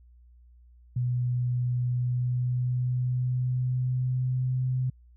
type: tone with pitch glide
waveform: sine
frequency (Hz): 123.47 to 128.05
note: B2 to C3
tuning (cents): 0 to -37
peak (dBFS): -24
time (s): 0.96-4.9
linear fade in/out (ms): 5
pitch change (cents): +63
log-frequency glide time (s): 1.9-4.61
effects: added 60 Hz sine -52 dBFS peak until 5.16 s